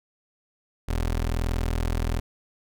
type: tone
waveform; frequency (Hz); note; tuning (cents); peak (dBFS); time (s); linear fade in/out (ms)
25% pulse; 41.2; E1; 0; -20; 0.88-2.2; 10
effects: none